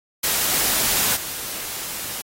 white noise with level steps, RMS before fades -20 / -30 dBFS, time 0.23-2.22 s, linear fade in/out 10 ms, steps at 1.15 s, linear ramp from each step 20 ms, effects AAC 48 kbps

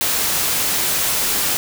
white noise, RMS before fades -19 dBFS, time 0.01-1.57 s, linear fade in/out 0 ms, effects none

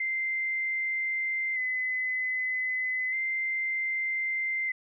sine tone with vibrato, 2054 Hz, C7, 33 cents flat, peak -27 dBFS, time 0-4.72 s, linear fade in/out 5 ms, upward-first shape square, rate 0.32 Hz, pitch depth 26 cents each way, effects none

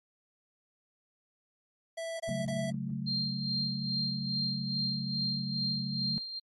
square tone bursts, 659.3 Hz, E5, in tune, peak -36 dBFS, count 3, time 1.97-2.706 s, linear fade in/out 10 ms, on 230 ms, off 23 ms
sine chord, F# minor, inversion second, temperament equal with one note detuned, 138.59 / 185 / 217.7 Hz, C#3 / F#3 / A3, 0 / 0 / -18 cents, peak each -37 / -38 / -38 dBFS, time 2.29-6.18 s, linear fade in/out 0 ms
sine tone with tremolo, 4186 Hz, C8, in tune, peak -30 dBFS, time 3.06-6.4 s, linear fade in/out 20 ms, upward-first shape sine, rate 2.4 Hz, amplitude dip 65%
effects AAC 32 kbps

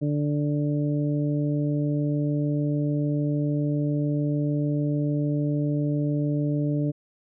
harmonic tone, 146.83 Hz, D3, in tune, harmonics 1 / 2 / 3 / 4, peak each -24 / -26 / -36 / -35 dBFS, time 0.01-6.92 s, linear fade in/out 20 ms, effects none

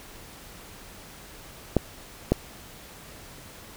clicks, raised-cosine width 2 ms, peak -5 dBFS, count 2, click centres 1.767 / 2.32 s, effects pink hiss -46 dBFS RMS until 3.76 s

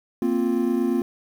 triangle chord, Bb suspended second, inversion none, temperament equal, 233.1 / 261.6 / 349.2 Hz, Bb3 / C4 / F4, 0 / 0 / 0 cents, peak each -22 dBFS, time 0.22-1.02 s, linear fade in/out 2 ms, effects 8-bit

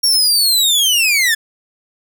sawtooth linear sweep, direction down, 5588 to 1708 Hz, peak -8 dBFS, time 0.03-1.35 s, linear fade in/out 10 ms, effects none

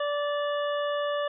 harmonic tone, 582 Hz, D5, 16 cents flat, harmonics 1 / 2 / 3 / 5 / 6, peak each -27 / -33 / -37 / -41 / -43 dBFS, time 0-1.28 s, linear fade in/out 5 ms, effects none

